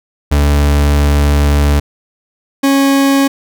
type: tone pair in turn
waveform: 40% pulse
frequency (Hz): 72.3 / 274.9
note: D2 / C#4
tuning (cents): -27 / -14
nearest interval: octave + major seventh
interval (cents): 2313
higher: second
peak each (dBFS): -7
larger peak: neither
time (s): 0.31-1.8 / 2.63-3.28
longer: first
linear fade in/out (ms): 10
effects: none